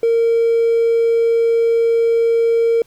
triangle tone with hard clipping, 461.1 Hz, A#4, 19 cents flat, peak -12 dBFS, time 0.03-2.82 s, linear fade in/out 2 ms, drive 4 dB, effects pink hiss -54 dBFS RMS until 2.86 s

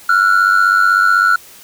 triangle ring-modulated tone, 1405 Hz, F6, 10 cents sharp, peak -3 dBFS, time 0.09-1.36 s, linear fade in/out 5 ms, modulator 48 Hz, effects tanh soft clip ceiling -1 dBFS + white hiss -40 dBFS RMS until 1.63 s

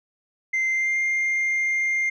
sine tone with pitch glide, 2081 to 2109 Hz, C7 to C7, -10 to +13 cents, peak -18 dBFS, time 0.53-2.1 s, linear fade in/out 10 ms, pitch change +23 cents, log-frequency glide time 0.69-0.99 s, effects tanh soft clip ceiling -19 dBFS

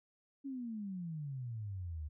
sine exponential sweep, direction down, 282.2 to 72.7 Hz, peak -39 dBFS, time 0.44-2.09 s, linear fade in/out 20 ms, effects none

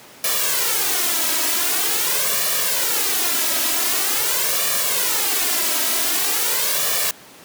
white noise with flanger, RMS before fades -20 dBFS, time 0.24-7.11 s, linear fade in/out 2 ms, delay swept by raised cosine 1.7 to 3.1 ms, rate 0.45 Hz, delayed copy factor +0.75, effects pink hiss -43 dBFS RMS until 7.44 s + high-pass 200 Hz 12 dB/octave

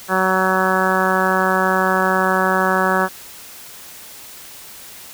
harmonic tone, 187.6 Hz, F#3, 24 cents sharp, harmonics 1 / 2 / 3 / 4 / 5 / 6 / 7 / 8 / 9, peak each -23 / -23 / -23 / -23 / -23 / -23 / -23 / -23 / -23 dBFS, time 0.08-3.09 s, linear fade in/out 50 ms, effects white hiss -38 dBFS RMS until 5.13 s

